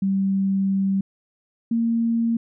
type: tone pair in turn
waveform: sine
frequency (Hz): 194.2 / 230.5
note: G3 / A#3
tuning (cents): -16 / -19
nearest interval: minor third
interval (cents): 297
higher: second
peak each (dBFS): -18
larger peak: neither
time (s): 0.02-1.01 / 1.71-2.37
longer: first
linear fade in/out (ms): 5
effects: none